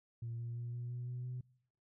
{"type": "tone with pitch steps", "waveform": "sine", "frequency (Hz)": [116.54, 117.96, 119.4, 120.86, 122.33, 123.83, 125.34], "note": ["A#2", "A#2", "A#2", "B2", "B2", "B2", "B2"], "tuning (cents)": [0, 21, 42, -37, -16, 5, 26], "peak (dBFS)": -38, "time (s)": [0.22, 1.41], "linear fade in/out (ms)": 5, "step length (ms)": 170, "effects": ["noise-tail reverb RT60 0.7 s tail -25 dB re dry", "tanh soft clip ceiling -36 dBFS"]}